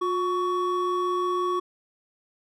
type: tone pair together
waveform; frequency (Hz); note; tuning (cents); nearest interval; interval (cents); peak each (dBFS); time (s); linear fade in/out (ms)
triangle; 358.4 / 1121; F4 / C#6; +45 / +19; octave + minor sixth; 1974; -24; 0.01-1.6; 10
effects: none